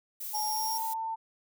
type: noise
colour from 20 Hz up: violet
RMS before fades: -38 dBFS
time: 0.2-0.94 s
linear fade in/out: 10 ms
type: tone with pitch glide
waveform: sine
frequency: 850 to 895.9 Hz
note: G#5 to A5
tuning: +40 to +31 cents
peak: -31 dBFS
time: 0.33-1.16 s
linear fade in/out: 20 ms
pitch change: +91 cents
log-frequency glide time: 0.45-0.78 s
type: tone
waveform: sawtooth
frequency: 5588 Hz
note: F8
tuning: in tune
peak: -31 dBFS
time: 0.34-0.78 s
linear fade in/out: 10 ms
effects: none